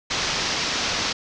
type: low-pass noise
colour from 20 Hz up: white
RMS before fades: -25 dBFS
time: 0.1-1.13 s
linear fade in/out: 10 ms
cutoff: 6100 Hz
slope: 48 dB/octave
effects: none